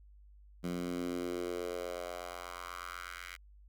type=tone with high-pass filter sweep; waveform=10% pulse; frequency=88.2 Hz; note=F2; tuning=18 cents sharp; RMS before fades=-40 dBFS; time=0.63-3.37 s; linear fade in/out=20 ms; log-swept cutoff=180 to 1900 Hz; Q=2.8; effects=added 50 Hz sine -55 dBFS peak until 3.68 s